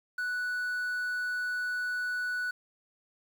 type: tone with quantisation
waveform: triangle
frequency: 1480 Hz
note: F#6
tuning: in tune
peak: -28 dBFS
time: 0.18-2.51 s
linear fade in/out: 5 ms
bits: 9
effects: none